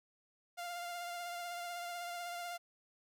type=tone with vibrato; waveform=sawtooth; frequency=698.5 Hz; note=F5; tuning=in tune; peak=-37 dBFS; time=0.57-2.58 s; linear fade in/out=20 ms; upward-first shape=triangle; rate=16 Hz; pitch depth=27 cents each way; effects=none